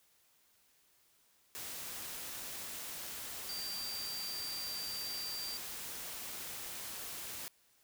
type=tone in noise; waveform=sine; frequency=4699 Hz; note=D8; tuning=in tune; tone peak=-40 dBFS; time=3.49-5.57 s; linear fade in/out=0 ms; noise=white; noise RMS=-44 dBFS; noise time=1.55-7.48 s; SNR=+1 dB; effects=white hiss -70 dBFS RMS until 7.83 s